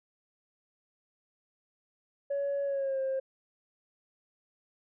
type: tone with pitch glide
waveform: sine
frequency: 562 to 532.3 Hz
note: C#5 to C5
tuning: +24 to +30 cents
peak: -27 dBFS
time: 2.3-3.2 s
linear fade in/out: 10 ms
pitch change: -94 cents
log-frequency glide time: 2.64-3 s
effects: tanh soft clip ceiling -26 dBFS

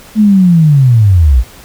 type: linear sweep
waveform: sine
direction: down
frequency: 220.3 to 53.6 Hz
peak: -3 dBFS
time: 0.15-1.44 s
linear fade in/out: 50 ms
effects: pink hiss -36 dBFS RMS until 1.64 s

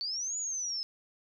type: linear two-way sweep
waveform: sine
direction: up then down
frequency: 4434 to 6950 to 5130 Hz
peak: -32 dBFS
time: 0.01-0.83 s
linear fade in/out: 0 ms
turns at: 0.37 s
effects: none

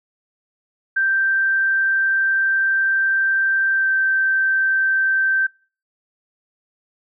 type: tone with pitch glide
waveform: sine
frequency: 1568 to 1557.2 Hz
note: G6 to G6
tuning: 0 to -12 cents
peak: -15 dBFS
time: 0.96-5.47 s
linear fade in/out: 10 ms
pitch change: -12 cents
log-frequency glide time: 3.75-3.88 s
effects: noise-tail reverb RT60 0.4 s tail -26 dB re dry

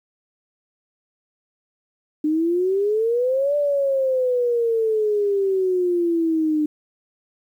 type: exponential two-way sweep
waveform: sine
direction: up then down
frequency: 300 to 587.3 to 300 Hz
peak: -17 dBFS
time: 2.24-6.66 s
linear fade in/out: 5 ms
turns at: 3.56 s
effects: 9-bit

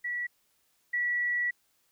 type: tone pair in turn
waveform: sine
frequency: 1942 / 1942 Hz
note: B6 / B6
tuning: -30 / -30 cents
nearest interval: unison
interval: 0 cents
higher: neither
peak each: -30 / -26 dBFS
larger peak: second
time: 0.04-0.27 / 0.93-1.51 s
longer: second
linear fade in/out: 10 ms
effects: white hiss -71 dBFS RMS until 1.91 s

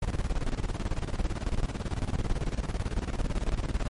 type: noise with tremolo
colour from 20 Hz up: brown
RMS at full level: -27 dBFS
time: 0.02-3.88 s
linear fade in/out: 5 ms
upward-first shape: square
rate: 18 Hz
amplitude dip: 75%
effects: MP3 48 kbps

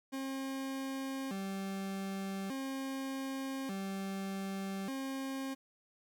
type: tone with vibrato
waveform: 40% pulse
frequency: 228.4 Hz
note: A#3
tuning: 35 cents flat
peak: -36 dBFS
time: 0.12-5.55 s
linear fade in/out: 20 ms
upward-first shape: square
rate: 0.42 Hz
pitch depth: 280 cents each way
effects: 11-bit

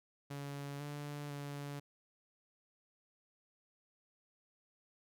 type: tone with pitch steps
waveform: sawtooth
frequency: 141.7 / 145.7 / 143.1 Hz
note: C#3 / D3 / D3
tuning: +38 / -13 / -45 cents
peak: -38 dBFS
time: 0.3-1.8 s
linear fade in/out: 10 ms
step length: 500 ms
effects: none

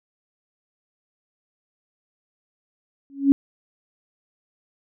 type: tone with exponential growth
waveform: sine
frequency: 277.2 Hz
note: C#4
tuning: in tune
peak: -7 dBFS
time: 3.1-3.32 s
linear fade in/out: 0 ms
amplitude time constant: 46 ms
effects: none

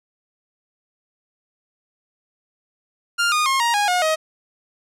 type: tone with pitch steps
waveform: sawtooth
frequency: 1400 / 1225.8 / 1073.3 / 939.8 / 822.9 / 720.5 / 630.9 Hz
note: F6 / D#6 / C6 / A#5 / G#5 / F#5 / D#5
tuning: +4 / -26 / +44 / +14 / -16 / -46 / +24 cents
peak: -13 dBFS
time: 3.18-4.16 s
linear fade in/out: 20 ms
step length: 140 ms
effects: low-pass 10000 Hz 12 dB/octave

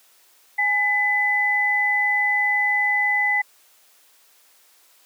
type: tone pair together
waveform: sine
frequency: 829 / 2003 Hz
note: G#5 / B6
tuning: -3 / +24 cents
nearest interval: octave + minor third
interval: 1527 cents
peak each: -25 / -18 dBFS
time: 0.58-3.42 s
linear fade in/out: 10 ms
effects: white hiss -56 dBFS RMS until 5.05 s + high-pass 400 Hz 12 dB/octave

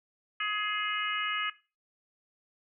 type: harmonic tone with a mistuned harmonic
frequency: 420.3 Hz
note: G#4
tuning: 21 cents sharp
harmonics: 3 / 4 / 5 / 6 / 7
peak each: -34 / -35 / -36 / -37 / -37 dBFS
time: 0.4-1.5 s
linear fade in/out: 5 ms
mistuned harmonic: 7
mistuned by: -16 cents
effects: noise-tail reverb RT60 0.3 s tail -17 dB re dry

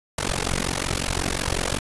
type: noise with amplitude modulation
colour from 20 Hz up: pink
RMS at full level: -21 dBFS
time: 0.18-1.79 s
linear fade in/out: 5 ms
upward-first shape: sine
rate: 45.5 Hz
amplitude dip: 100%
effects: resampled to 24000 Hz

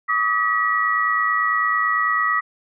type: tone cluster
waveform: sine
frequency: 1153 / 1262 / 1933 Hz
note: D6 / D#6 / B6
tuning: -32 / +24 / -38 cents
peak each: -24 / -21 / -20 dBFS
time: 0.08-2.41 s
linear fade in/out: 20 ms
effects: none

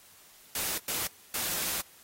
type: noise bursts at uneven times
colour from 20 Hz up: white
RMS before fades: -32 dBFS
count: 3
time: 0.55-0.78 / 0.88-1.07 / 1.34-1.81 s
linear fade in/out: 2 ms
effects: white hiss -56 dBFS RMS until 2.03 s + AAC 48 kbps

